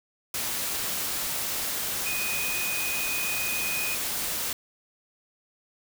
sine tone in noise, 2489 Hz, D#7, in tune, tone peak -30 dBFS, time 2.06-3.95 s, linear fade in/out 2 ms, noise white, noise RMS -30 dBFS, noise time 0.34-4.53 s, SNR -3 dB, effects none

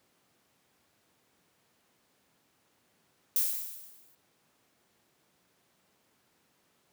violet noise with exponential decay, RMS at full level -25 dBFS, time 3.36-4.15 s, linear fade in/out 1 ms, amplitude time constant 170 ms, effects pink hiss -70 dBFS RMS until 6.92 s + high-pass 150 Hz 12 dB/octave

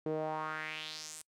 sawtooth tone with band-pass filter sweep, 155.6 Hz, D#3, in tune, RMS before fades -39 dBFS, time 0.06-1.22 s, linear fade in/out 2 ms, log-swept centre 400 to 9300 Hz, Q 3.2, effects noise-tail reverb RT60 0.1 s tail -26 dB re dry

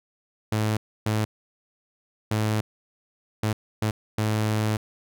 sawtooth tone bursts at uneven times, 108 Hz, A2, 32 cents flat, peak -18 dBFS, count 6, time 0.52-0.77 / 1.06-1.25 / 2.31-2.61 / 3.43-3.53 / 3.82-3.91 / 4.18-4.77 s, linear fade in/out 5 ms, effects none

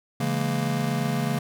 square chord, A# half-diminished seventh, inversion first, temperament just, 139.85 / 167.82 / 209.8 / 233.1 Hz, C#3 / E3 / G#3 / A#3, +16 / +31 / +18 / 0 cents, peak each -28 / -31 / -32 / -30 dBFS, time 0.2-1.39 s, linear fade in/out 5 ms, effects none

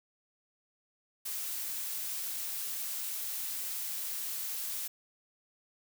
blue noise, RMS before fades -37 dBFS, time 1.25-4.88 s, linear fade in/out 10 ms, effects none

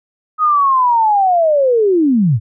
sine linear sweep, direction down, 1265 to 94.9 Hz, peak -9 dBFS, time 0.38-2.4 s, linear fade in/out 50 ms, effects none

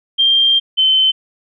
sine tone pair in turn, 3181 / 3071 Hz, G7 / G7, +25 / -36 cents, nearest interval minor second, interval 61 cents, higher first, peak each -9 dBFS, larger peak neither, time 0.18-0.6 / 0.77-1.12 s, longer first, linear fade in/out 20 ms, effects none

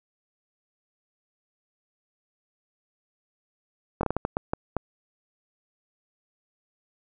slowing click train, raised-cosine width 1 ms, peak -11 dBFS, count 9, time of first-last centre 4.01-4.767 s, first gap 22 ms, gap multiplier 1.4, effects none

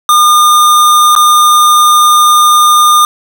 square tone with dropouts, 1212 Hz, D#6, 46 cents flat, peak -4 dBFS, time 0.09-3.05 s, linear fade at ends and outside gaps 1 ms, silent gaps 1.152-1.162 s, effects 7-bit

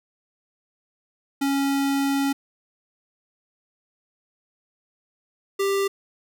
square tone pair in turn, 276.8 / 394.5 Hz, C#4 / G4, -2 / +11 cents, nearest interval tritone, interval 613 cents, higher second, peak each -21 dBFS, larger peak neither, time 1.41-2.33 / 5.59-5.88 s, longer first, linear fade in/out 10 ms, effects none

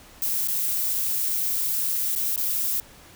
violet noise with dropouts, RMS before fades -25 dBFS, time 0.22-2.8 s, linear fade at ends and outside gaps 1 ms, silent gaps 0.475-0.483 / 2.152-2.16 / 2.361-2.376 s, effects pink hiss -49 dBFS RMS until 3.15 s

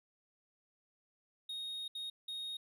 triangle tone bursts at uneven times, 3729 Hz, A#7, in tune, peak -38 dBFS, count 3, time 1.49-1.88 / 1.95-2.1 / 2.28-2.57 s, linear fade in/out 5 ms, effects none

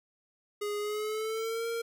square tone with pitch glide, 414 to 462 Hz, G#4 to A#4, -5 to -16 cents, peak -32 dBFS, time 0.61-1.82 s, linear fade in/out 10 ms, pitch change +189 cents, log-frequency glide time 0.79-1.67 s, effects none

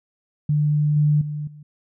sine tone with level steps, 149.1 Hz, D3, 27 cents sharp, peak -16 / -14 / -25 / -39 dBFS, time 0.49-1.63 s, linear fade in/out 5 ms, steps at 0.96 / 1.21 / 1.47 s, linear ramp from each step 5 ms, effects none

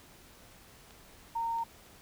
clicks, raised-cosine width 0.2 ms, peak -37 dBFS, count 2, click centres 0.908 / 1.586 s
sine tone, 920 Hz, A#5, 23 cents flat, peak -30 dBFS, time 1.35-1.64 s, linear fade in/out 10 ms
effects pink hiss -56 dBFS RMS until 2.01 s

